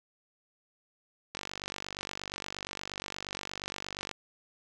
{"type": "click train", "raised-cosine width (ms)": 0.2, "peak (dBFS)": -19, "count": 135, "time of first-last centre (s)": [1.35, 4.113], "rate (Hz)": 48.5, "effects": []}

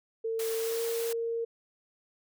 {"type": "tone with pitch glide", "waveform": "sine", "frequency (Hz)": [450.5, 461.3], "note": ["A4", "A#4"], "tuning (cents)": [41, -18], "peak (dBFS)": -29, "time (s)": [0.24, 1.45], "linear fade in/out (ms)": 10, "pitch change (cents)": 41, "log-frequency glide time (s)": [0.57, 0.82]}
{"type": "high-pass noise", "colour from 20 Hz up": "white", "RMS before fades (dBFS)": -39, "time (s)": [0.39, 1.13], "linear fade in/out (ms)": 5, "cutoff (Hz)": 340, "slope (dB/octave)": 96}
{"effects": []}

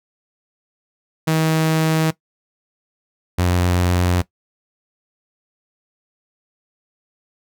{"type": "tone pair in turn", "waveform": "sawtooth", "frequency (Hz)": [159.2, 89.17], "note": ["D#3", "F2"], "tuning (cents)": [40, 37], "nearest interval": "minor seventh", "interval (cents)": 1003, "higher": "first", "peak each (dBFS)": [-11, -11], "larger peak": "neither", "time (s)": [[1.27, 2.11], [3.38, 4.22]], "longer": "neither", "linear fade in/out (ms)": 10, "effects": ["noise-tail reverb RT60 0.1 s tail -18 dB re dry"]}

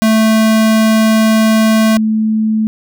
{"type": "tone pair in turn", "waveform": ["square", "sine"], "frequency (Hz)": [220, 218], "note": ["A3", "A3"], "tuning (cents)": [0, -16], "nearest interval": "unison", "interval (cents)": 16, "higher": "first", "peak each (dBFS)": [-8, -10], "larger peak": "first", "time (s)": [[0.02, 1.97], [1.97, 2.67]], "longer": "first", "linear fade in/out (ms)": 0, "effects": []}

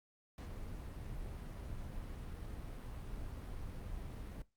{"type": "noise", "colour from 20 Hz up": "brown", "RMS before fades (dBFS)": -45, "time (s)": [0.38, 4.42], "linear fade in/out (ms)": 2, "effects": ["noise-tail reverb RT60 0.2 s tail -17 dB re dry", "Opus 48 kbps"]}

